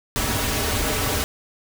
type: noise with comb filter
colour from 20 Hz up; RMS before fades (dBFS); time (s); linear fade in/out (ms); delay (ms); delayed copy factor
pink; -23; 0.16-1.24; 0; 5.7; -0.65
effects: none